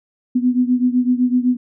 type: beating tone pair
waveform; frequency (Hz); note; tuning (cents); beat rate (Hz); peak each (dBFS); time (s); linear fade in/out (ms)
sine; 246.9 / 254.8; B3 / C4; 0 / -46; 7.9; -15 / -18; 0.35-1.57; 10
effects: none